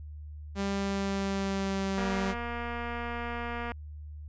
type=tone with pitch glide; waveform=sawtooth; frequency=197.9 to 193.27 Hz; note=G3 to G3; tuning=+17 to -24 cents; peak=-25 dBFS; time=0.55-2.35 s; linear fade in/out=50 ms; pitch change=-41 cents; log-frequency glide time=0.72-2.17 s
type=click train; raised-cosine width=0.5 ms; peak=-22 dBFS; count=413; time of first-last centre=1.98-3.718 s; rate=237 Hz
effects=added 75 Hz sine -40 dBFS peak until 4.28 s + resampled to 16000 Hz